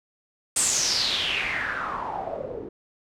white noise with low-pass filter sweep, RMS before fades -27 dBFS, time 0.56-2.69 s, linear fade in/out 5 ms, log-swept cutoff 8800 to 370 Hz, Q 5.6, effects none

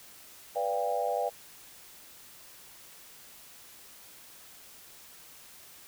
sine chord, G dominant seventh, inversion first, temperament equal with one note detuned, 493.9 / 587.3 / 698.5 / 800 Hz, B4 / D5 / F5 / G5, 0 / 0 / 0 / +35 cents, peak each -33 dBFS, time 0.55-1.3 s, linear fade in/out 20 ms, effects white hiss -52 dBFS RMS until 5.87 s

